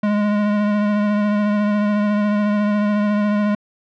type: tone with vibrato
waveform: square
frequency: 207.7 Hz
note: G#3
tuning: in tune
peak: -16 dBFS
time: 0.03-3.55 s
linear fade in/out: 5 ms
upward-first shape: triangle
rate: 14 Hz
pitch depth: 26 cents each way
effects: low-pass 2000 Hz 12 dB/octave